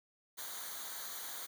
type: noise with comb filter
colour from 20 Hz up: white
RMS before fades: -44 dBFS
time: 0.37-1.47 s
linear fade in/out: 20 ms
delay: 0.38 ms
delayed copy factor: -0.75
effects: none